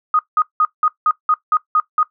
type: tone bursts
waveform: sine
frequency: 1244.5 Hz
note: D#6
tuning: in tune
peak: -11 dBFS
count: 9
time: 0.14-2.03 s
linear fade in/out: 2 ms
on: 50 ms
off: 180 ms
effects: noise-tail reverb RT60 0.1 s tail -17 dB re dry